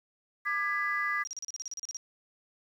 sine chord, G# diminished, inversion second, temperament just, 1196.1 / 1661.2 / 1993.5 Hz, D6 / G#6 / B6, +31 / 0 / +16 cents, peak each -32 / -32 / -31 dBFS, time 0.45-1.24 s, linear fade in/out 20 ms
sine tone bursts, 5700 Hz, F8, 34 cents sharp, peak -35 dBFS, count 13, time 1.25-1.969 s, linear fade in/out 0 ms, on 23 ms, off 35 ms
effects tanh soft clip ceiling -20 dBFS + 10-bit

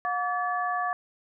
sine tone cluster, 720 / 1148 / 1726 Hz, F#5 / D6 / A6, -47 / -40 / -34 cents, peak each -29 / -29 / -33 dBFS, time 0.05-0.93 s, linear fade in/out 0 ms, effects none

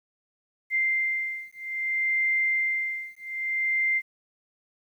sine beating tone pair, 2091 / 2091.61 Hz, C7 / C7, -2 / -1 cents, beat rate 0.61 Hz, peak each -27 dBFS, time 0.7-4.02 s, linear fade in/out 50 ms, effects 10-bit

